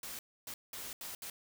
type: noise bursts at uneven times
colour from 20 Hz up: white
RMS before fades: -44 dBFS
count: 5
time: 0.03-0.19 / 0.47-0.54 / 0.73-0.93 / 1.01-1.15 / 1.22-1.3 s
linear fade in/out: 2 ms
effects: none